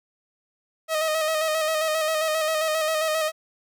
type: tone with vibrato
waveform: sawtooth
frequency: 629 Hz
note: D#5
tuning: 19 cents sharp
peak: -18 dBFS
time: 0.88-3.32 s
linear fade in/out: 50 ms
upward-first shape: square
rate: 7.5 Hz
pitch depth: 33 cents each way
effects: none